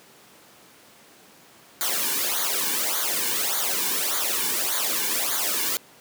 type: noise with flanger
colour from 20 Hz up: white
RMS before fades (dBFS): -25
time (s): 1.81-5.77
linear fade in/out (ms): 0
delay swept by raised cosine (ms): 0.37 to 1.57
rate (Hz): 1.7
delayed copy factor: -0.85
effects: pink hiss -51 dBFS RMS until 6 s + high-pass 200 Hz 12 dB/octave